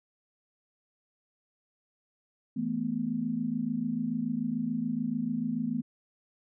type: chord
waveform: sine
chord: E suspended fourth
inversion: none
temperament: equal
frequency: 164.81 / 220 / 246.9 Hz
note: E3 / A3 / B3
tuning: 0 / 0 / 0 cents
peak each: -37 / -32 / -31 dBFS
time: 2.56-5.82 s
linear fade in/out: 10 ms
effects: none